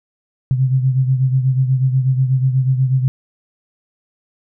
sine beating tone pair, 129.6 / 137.8 Hz, C3 / C#3, -16 / -10 cents, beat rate 8.2 Hz, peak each -13 / -20 dBFS, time 0.51-3.08 s, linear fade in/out 0 ms, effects none

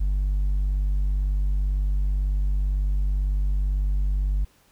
triangle tone with hard clipping, 49 Hz, G1, in tune, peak -19 dBFS, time 0-4.45 s, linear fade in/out 10 ms, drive 1 dB, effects pink hiss -60 dBFS RMS until 4.71 s

